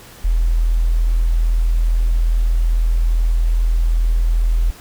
sine tone, 41.2 Hz, E1, in tune, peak -12 dBFS, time 0.24-4.71 s, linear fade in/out 10 ms, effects pink hiss -41 dBFS RMS until 4.8 s

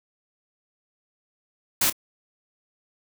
white noise with echo, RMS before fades -21 dBFS, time 1.81-1.9 s, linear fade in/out 5 ms, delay 27 ms, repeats 1, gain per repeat -15 dB, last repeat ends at 1.927 s, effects none

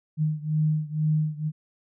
sine beating tone pair, 153.4 / 155.5 Hz, D#3 / D#3, -24 / -1 cents, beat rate 2.1 Hz, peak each -24 / -26 dBFS, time 0.17-1.52 s, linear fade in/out 50 ms, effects none

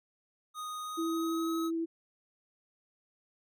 square tone with pitch glide, 1242 to 1277.7 Hz, D#6 to D#6, -3 to +46 cents, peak -38 dBFS, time 0.54-1.71 s, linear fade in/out 50 ms, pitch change +49 cents, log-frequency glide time 0.82-1.55 s
sine tone with vibrato, 329.6 Hz, E4, in tune, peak -30 dBFS, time 0.97-1.86 s, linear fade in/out 20 ms, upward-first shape triangle, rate 12 Hz, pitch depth 9 cents each way
effects none

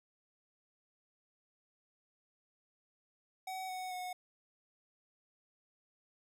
square tone with pitch steps, 753 / 741.3 / 729.9 Hz, F#5 / F#5 / F#5, +30 / +3 / -24 cents, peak -40 dBFS, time 3.47-4.13 s, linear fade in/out 5 ms, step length 220 ms, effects none

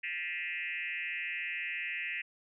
sine tone with frequency modulation, 2255 Hz, C#7, 29 cents sharp, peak -34 dBFS, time 0.03-2.22 s, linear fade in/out 10 ms, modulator 166 Hz, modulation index 2.8, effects none

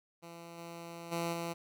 10% pulse tone with level steps, 169 Hz, E3, 43 cents sharp, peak -39 / -36 / -25 / -28 dBFS, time 0.22-1.54 s, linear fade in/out 20 ms, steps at 0.57 / 1.11 / 1.32 s, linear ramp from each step 20 ms, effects none

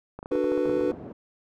clicks, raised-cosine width 1 ms, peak -23 dBFS, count 12, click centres 0.19 / 0.229 / 0.259 / 0.317 / 0.355 / 0.443 / 0.519 / 0.577 / 0.656 / 0.696 / 0.809 / 0.919 s
triangle chord, B minor seventh, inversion first, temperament just, 296.3 / 370.4 / 444.5 / 493.9 Hz, D4 / F#4 / A4 / B4, +15 / +2 / +18 / 0 cents, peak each -26 / -26 / -29 / -24 dBFS, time 0.31-0.92 s, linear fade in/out 10 ms
pink band-pass noise, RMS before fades -40 dBFS, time 0.65-1.13 s, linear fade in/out 10 ms, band 150 to 490 Hz, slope 12 dB/octave
effects none

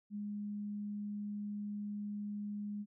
sine tone, 206.5 Hz, G#3, 10 cents flat, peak -38 dBFS, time 0.1-2.86 s, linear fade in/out 50 ms, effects none

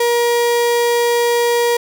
35% pulse tone, 475 Hz, A#4, 33 cents sharp, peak -11 dBFS, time 0-1.77 s, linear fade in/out 5 ms, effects none

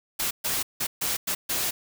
white noise bursts at uneven times, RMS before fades -27 dBFS, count 6, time 0.19-0.31 / 0.44-0.63 / 0.8-0.87 / 1.01-1.17 / 1.27-1.35 / 1.49-1.71 s, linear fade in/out 10 ms, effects none

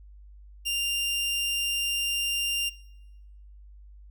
sawtooth tone, 2792 Hz, F7, 1 cent flat, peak -23 dBFS, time 0.65-2.7 s, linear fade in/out 20 ms, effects noise-tail reverb RT60 1.0 s tail -22 dB re dry + added 50 Hz sine -46 dBFS peak until 4.1 s

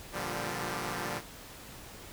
5% pulse chord, G minor seventh, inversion first, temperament equal with one note detuned, 118.24 / 146.83 / 174.61 / 196 Hz, Bb2 / D3 / F3 / G3, +25 / 0 / 0 / 0 cents, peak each -28 dBFS, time 0.12-1.22 s, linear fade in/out 50 ms, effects pink hiss -48 dBFS RMS until 2.12 s

